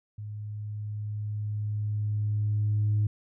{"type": "tone with level ramp", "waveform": "sine", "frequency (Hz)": 105.2, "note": "G#2", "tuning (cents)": 23, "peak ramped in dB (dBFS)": [-35, -20], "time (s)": [0.18, 3.07], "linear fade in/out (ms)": 5, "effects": ["tanh soft clip ceiling -19 dBFS"]}